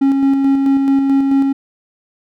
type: tone with tremolo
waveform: triangle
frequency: 273.4 Hz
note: C#4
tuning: 24 cents flat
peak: -7 dBFS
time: 0.01-1.53 s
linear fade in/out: 10 ms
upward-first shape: square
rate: 4.6 Hz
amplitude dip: 30%
effects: none